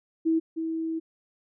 sine tone pair in turn, 324.3 / 324.3 Hz, E4 / E4, -28 / -28 cents, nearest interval unison, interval 0 cents, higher neither, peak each -20 / -27 dBFS, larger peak first, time 0.25-0.4 / 0.56-1 s, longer second, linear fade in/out 20 ms, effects none

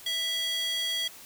square tone with high-pass filter, 659.3 Hz, E5, in tune, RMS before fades -30 dBFS, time 0.06-1.08 s, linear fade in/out 5 ms, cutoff 2900 Hz, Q 7.9, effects white hiss -48 dBFS RMS until 1.25 s

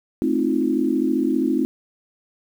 sine chord, F dominant seventh, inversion first, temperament just, 218.3 / 261.9 / 314.3 / 349.2 Hz, A3 / C4 / Eb4 / F4, -13 / +2 / +18 / 0 cents, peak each -26 / -21 / -22 / -25 dBFS, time 0.22-1.65 s, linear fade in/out 0 ms, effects 8-bit

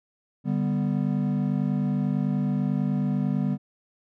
triangle chord, G major, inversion second, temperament equal, 146.83 / 196 / 246.9 Hz, D3 / G3 / B3, 0 / 0 / 0 cents, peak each -25 / -24 / -26 dBFS, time 0.44-3.58 s, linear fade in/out 50 ms, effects none

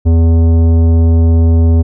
triangle tone with tanh clipping, 82.6 Hz, E2, 4 cents sharp, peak -7 dBFS, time 0.05-1.83 s, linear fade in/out 20 ms, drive 17 dB, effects none

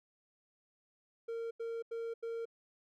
triangle tone bursts, 460 Hz, A#4, 23 cents flat, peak -35 dBFS, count 4, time 1.28-2.455 s, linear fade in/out 10 ms, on 230 ms, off 85 ms, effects none

